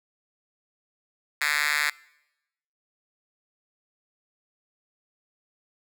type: tone with high-pass filter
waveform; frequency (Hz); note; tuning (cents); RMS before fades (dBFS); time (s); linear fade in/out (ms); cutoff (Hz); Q
5% pulse; 148.2; D3; +16; -25; 1.41-1.9; 5; 2000; 2.4
effects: noise-tail reverb RT60 0.9 s tail -24 dB re dry